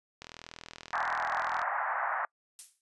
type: click train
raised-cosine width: 0.2 ms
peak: -25 dBFS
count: 58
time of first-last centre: 0.22-1.617 s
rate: 40.8 Hz
type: band-pass noise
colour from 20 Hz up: pink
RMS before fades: -32 dBFS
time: 0.93-2.25 s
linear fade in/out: 2 ms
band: 700 to 1800 Hz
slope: 48 dB/octave
type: noise with exponential decay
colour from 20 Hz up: violet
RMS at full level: -36 dBFS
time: 2.59-2.81 s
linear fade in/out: 1 ms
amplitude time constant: 47 ms
effects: noise-tail reverb RT60 0.1 s tail -26 dB re dry + resampled to 24000 Hz